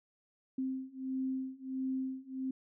sine beating tone pair, 261.6 / 263.1 Hz, C4 / C4, 0 / +10 cents, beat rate 1.5 Hz, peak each -38 / -37 dBFS, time 0.58-2.51 s, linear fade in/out 5 ms, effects none

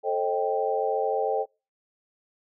sine chord, A half-diminished seventh, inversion none, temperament equal with one note detuned, 440 / 533.6 / 622.3 / 784 Hz, A4 / C5 / Eb5 / G5, 0 / +34 / 0 / 0 cents, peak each -27 / -29 / -31 / -28 dBFS, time 0.03-1.46 s, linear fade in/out 50 ms, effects noise-tail reverb RT60 0.3 s tail -26 dB re dry

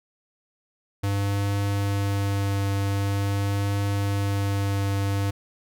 square tone with vibrato, 99.8 Hz, G2, 32 cents sharp, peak -23 dBFS, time 1.03-5.31 s, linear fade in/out 10 ms, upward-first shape triangle, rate 0.45 Hz, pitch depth 12 cents each way, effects none

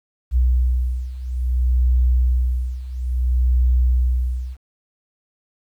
sine beating tone pair, 61.74 / 62.33 Hz, B1 / B1, 0 / +17 cents, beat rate 0.59 Hz, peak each -20 / -17 dBFS, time 0.31-4.57 s, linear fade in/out 50 ms, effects 9-bit

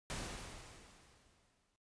pink noise with exponential decay, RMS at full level -41 dBFS, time 0.1-1.76 s, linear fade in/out 0 ms, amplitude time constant 360 ms, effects noise-tail reverb RT60 0.2 s tail -18 dB re dry + resampled to 22050 Hz

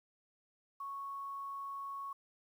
sine tone with quantisation, 1107 Hz, C#6, 3 cents flat, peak -40 dBFS, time 0.8-2.13 s, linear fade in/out 5 ms, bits 11, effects none

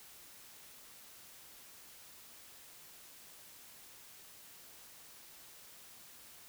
silence, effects white hiss -56 dBFS RMS until 6.48 s

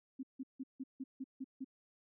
sine tone bursts, 264.2 Hz, C4, 17 cents sharp, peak -39 dBFS, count 8, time 0.19-1.646 s, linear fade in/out 10 ms, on 42 ms, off 160 ms, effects none

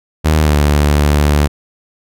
sawtooth tone with pitch glide, 77.78 to 73.5 Hz, D#2 to D2, 0 to +2 cents, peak -5 dBFS, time 0.24-1.48 s, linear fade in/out 20 ms, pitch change -98 cents, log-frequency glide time 0.39-0.56 s, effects none

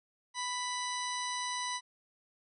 harmonic tone, 991 Hz, B5, 6 cents sharp, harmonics 1 / 2 / 3 / 4 / 5 / 6 / 8 / 9, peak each -37 / -41 / -46 / -41 / -49 / -42 / -54 / -47 dBFS, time 0.34-1.81 s, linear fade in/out 50 ms, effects none

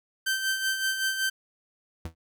sawtooth tone with tremolo, 1553 Hz, G6, 17 cents flat, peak -20 dBFS, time 0.26-1.3 s, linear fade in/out 10 ms, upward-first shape sine, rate 5.3 Hz, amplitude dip 55%
40% pulse tone with exponential decay, 81.9 Hz, E2, 11 cents flat, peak -28 dBFS, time 2.05-2.15 s, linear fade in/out 5 ms, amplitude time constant 20 ms
effects none

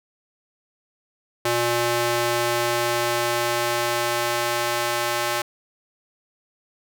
square tone with high-pass filter sweep, 119.1 Hz, A#2, 38 cents sharp, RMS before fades -23 dBFS, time 1.45-5.42 s, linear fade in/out 5 ms, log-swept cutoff 390 to 690 Hz, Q 0.73, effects none

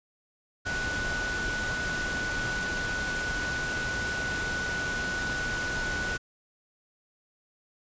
sine tone in noise, 1480 Hz, F#6, in tune, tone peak -30 dBFS, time 0.65-6.18 s, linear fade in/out 20 ms, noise pink, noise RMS -34 dBFS, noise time 0.65-6.18 s, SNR +1 dB, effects resampled to 16000 Hz

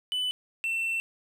triangle tone pair in turn, 2997 / 2690 Hz, F#7 / E7, +22 / +34 cents, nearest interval major second, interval 188 cents, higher first, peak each -25 dBFS, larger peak neither, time 0.12-0.31 / 0.64-1 s, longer second, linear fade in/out 0 ms, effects none

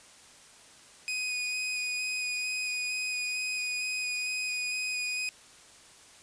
sawtooth tone with vibrato, 2489 Hz, D#7, in tune, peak -27 dBFS, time 1.08-5.29 s, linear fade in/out 0 ms, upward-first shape square, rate 2.2 Hz, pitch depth 9 cents each way, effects white hiss -54 dBFS RMS until 6.22 s + resampled to 22050 Hz

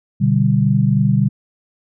sine chord, G major, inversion first, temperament equal, 123.47 / 146.83 / 196 Hz, B2 / D3 / G3, 0 / 0 / 0 cents, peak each -16 dBFS, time 0.2-1.29 s, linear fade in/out 20 ms, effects none

